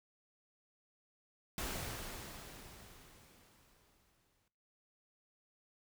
pink noise with exponential decay, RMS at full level -39 dBFS, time 1.58-4.48 s, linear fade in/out 1 ms, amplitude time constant 630 ms, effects noise-tail reverb RT60 0.7 s tail -19 dB re dry

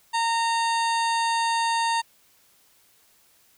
harmonic tone, 920 Hz, A#5, 23 cents flat, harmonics 1 / 2 / 3 / 4 / 5 / 7 / 8 / 9 / 10, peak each -22 / -31 / -34 / -34 / -34 / -40 / -44 / -45 / -41 dBFS, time 0.13-2.02 s, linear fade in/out 20 ms, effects white hiss -60 dBFS RMS until 3.57 s

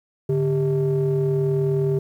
triangle ring-modulated tone, 125.1 Hz, B2, 23 cents sharp, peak -13 dBFS, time 0.29-1.99 s, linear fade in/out 5 ms, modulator 270 Hz, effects 9-bit

